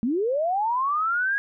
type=linear sweep; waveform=sine; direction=up; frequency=212.4 to 1661.2 Hz; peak=-21 dBFS; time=0.03-1.38 s; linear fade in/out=0 ms; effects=none

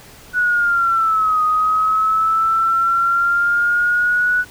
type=linear two-way sweep; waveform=sine; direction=down then up; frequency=1480 to 1244.5 to 1480 Hz; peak=-13 dBFS; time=0.33-4.45 s; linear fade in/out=50 ms; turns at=1.43 s; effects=pink hiss -42 dBFS RMS until 4.5 s

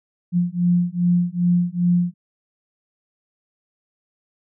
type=beating tone pair; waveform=sine; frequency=174.61 / 177.11 Hz; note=F3 / F3; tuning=0 / +25 cents; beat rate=2.5 Hz; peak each=-19 dBFS; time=0.32-2.14 s; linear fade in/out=50 ms; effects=none

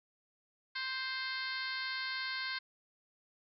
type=harmonic tone with a mistuned harmonic; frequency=523.3 Hz; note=C5; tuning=in tune; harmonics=2 / 3 / 4 / 5 / 6 / 7 / 8 / 9 / 10; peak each=-46 / -40 / -42 / -51 / -49 / -47 / -43 / -47 / -55 dBFS; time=0.75-2.59 s; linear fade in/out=10 ms; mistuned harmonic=8; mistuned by=+22 cents; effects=none

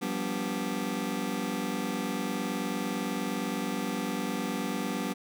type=chord; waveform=sawtooth; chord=G dominant seventh; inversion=third; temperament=just; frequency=176.4 / 196 / 245 / 294 Hz; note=F3 / G3 / B3 / D4; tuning=+18 / 0 / -14 / +2 cents; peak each=-36 / -30 / -30 / -32 dBFS; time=0.01-5.14 s; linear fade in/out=20 ms; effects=none

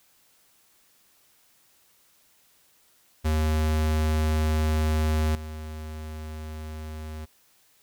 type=tone with level steps; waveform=square; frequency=77.78 Hz; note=D#2; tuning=in tune; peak=-22 / -35 dBFS; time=3.24-7.26 s; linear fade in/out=20 ms; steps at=5.35 s; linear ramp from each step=2 ms; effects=white hiss -62 dBFS RMS until 7.82 s

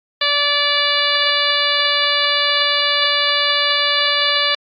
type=harmonic tone with a mistuned harmonic; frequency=579 Hz; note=D5; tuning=25 cents flat; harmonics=1 / 2 / 3 / 4 / 5 / 6 / 7 / 8; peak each=-25 / -23 / -22 / -24 / -22 / -20 / -22 / -25 dBFS; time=0.21-4.55 s; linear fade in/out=5 ms; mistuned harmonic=6; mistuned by=+17 cents; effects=AAC 48 kbps

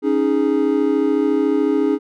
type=chord; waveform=triangle; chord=C# suspended second; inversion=none; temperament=equal; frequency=277.2 / 311.1 / 415.3 Hz; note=C#4 / D#4 / G#4; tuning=0 / 0 / 0 cents; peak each=-17 dBFS; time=0.02-1.99 s; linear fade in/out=50 ms; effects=none

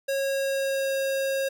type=tone with pitch glide; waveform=square; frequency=547 to 541.3 Hz; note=C#5 to C#5; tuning=-23 to -41 cents; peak=-25 dBFS; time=0.08-1.49 s; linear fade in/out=10 ms; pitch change=-18 cents; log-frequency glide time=0.18-0.95 s; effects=none

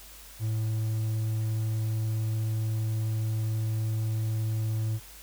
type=tone; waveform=triangle; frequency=110 Hz; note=A2; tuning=in tune; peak=-24 dBFS; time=0.39-5 s; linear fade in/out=50 ms; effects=added 50 Hz sine -51 dBFS peak until 5.22 s + white hiss -49 dBFS RMS until 5.22 s

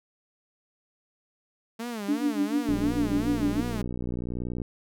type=tone with vibrato; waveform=sawtooth; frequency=220 Hz; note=A3; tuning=in tune; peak=-28 dBFS; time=1.79-3.82 s; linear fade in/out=10 ms; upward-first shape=sine; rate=2.8 Hz; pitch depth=170 cents each way
type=tone with tremolo; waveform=sine; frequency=290.3 Hz; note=D4; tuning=20 cents flat; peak=-20 dBFS; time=2.08-3.61 s; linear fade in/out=10 ms; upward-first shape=triangle; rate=6.7 Hz; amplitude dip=95%
type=click train; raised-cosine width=3 ms; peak=-20 dBFS; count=118; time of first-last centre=2.69-4.618 s; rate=60.7 Hz
effects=none

